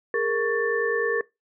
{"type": "tone cluster", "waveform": "sine", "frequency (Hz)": [414.7, 464.5, 1114, 1772], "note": ["G#4", "A#4", "C#6", "A6"], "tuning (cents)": [-3, -6, 8, 12], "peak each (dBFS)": [-28, -24, -33, -27], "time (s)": [0.14, 1.21], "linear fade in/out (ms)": 2, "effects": ["noise-tail reverb RT60 0.2 s tail -21 dB re dry"]}